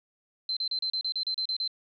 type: tone bursts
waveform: sine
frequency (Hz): 4094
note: C8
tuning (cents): -38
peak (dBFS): -27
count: 11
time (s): 0.49-1.677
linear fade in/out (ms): 2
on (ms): 77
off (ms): 34
effects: none